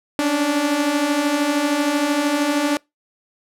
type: beating tone pair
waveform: sawtooth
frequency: 280.4 / 293.4 Hz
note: C#4 / D4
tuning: +20 / -2 cents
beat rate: 13 Hz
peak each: -20 / -14 dBFS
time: 0.19-2.77 s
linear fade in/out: 0 ms
effects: noise-tail reverb RT60 0.2 s tail -25 dB re dry + low-pass 12000 Hz 12 dB/octave

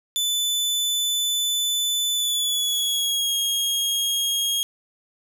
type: tone with pitch glide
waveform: sawtooth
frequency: 3500 to 3266 Hz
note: A7 to G#7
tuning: -10 to -30 cents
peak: -18 dBFS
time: 0.16-4.63 s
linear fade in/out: 0 ms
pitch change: -120 cents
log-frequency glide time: 2.13-3.35 s
effects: none

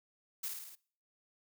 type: noise with echo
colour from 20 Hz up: blue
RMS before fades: -38 dBFS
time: 0.43-0.49 s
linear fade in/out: 10 ms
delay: 53 ms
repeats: 5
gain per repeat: -3 dB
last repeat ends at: 0.755 s
effects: noise-tail reverb RT60 0.5 s tail -23 dB re dry

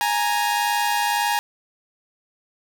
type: tone pair together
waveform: sawtooth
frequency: 830.6 / 932.3 Hz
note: G#5 / A#5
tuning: 0 / 0 cents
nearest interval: major second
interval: 200 cents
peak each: -18 / -19 dBFS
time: 0.01-1.39 s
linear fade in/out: 0 ms
effects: none

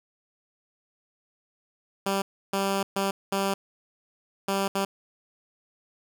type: tone bursts at uneven times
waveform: 10% pulse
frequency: 196 Hz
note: G3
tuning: in tune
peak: -16 dBFS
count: 6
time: 2.06-2.22 / 2.53-2.83 / 2.96-3.11 / 3.32-3.54 / 4.48-4.68 / 4.75-4.85 s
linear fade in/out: 5 ms
effects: none

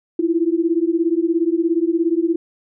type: beating tone pair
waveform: sine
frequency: 325.8 / 342.8 Hz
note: E4 / F4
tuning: -20 / -32 cents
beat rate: 17 Hz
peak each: -18 dBFS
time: 0.19-2.36 s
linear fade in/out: 5 ms
effects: none

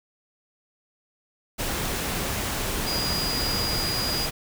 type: tone in noise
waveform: sine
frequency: 4883 Hz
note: D#8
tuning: 33 cents flat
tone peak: -27 dBFS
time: 2.86-4.27 s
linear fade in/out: 20 ms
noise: pink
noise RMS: -28 dBFS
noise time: 1.58-4.31 s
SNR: -2 dB
effects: none

